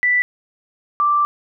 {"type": "tone pair in turn", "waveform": "sine", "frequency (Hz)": [1975.5, 1174.6], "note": ["B6", "D6"], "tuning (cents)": [0, 0], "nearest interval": "major sixth", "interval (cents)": 900, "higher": "first", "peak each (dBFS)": -13, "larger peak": "neither", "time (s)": [[0.03, 0.22], [1, 1.25]], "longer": "second", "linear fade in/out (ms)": 0, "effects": []}